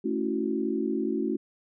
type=chord; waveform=sine; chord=F# minor seventh; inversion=first; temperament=equal; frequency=220 / 277.2 / 329.6 / 370 Hz; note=A3 / C#4 / E4 / F#4; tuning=0 / 0 / 0 / 0 cents; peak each=-31 dBFS; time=0.04-1.37 s; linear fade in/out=10 ms; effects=none